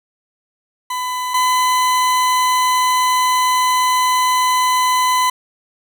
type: tone pair in turn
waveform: 40% pulse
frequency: 1003 / 1008.6 Hz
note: B5 / B5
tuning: +26 / +36 cents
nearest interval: unison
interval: 10 cents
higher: second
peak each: -19 / -12 dBFS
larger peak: second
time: 0.9-1.34 / 1.34-5.3 s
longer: second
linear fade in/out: 5 ms
effects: none